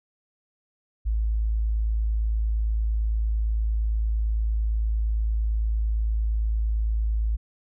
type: tone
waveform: sine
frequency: 54.4 Hz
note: A1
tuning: 19 cents flat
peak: -21 dBFS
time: 1.05-7.37 s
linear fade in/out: 20 ms
effects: none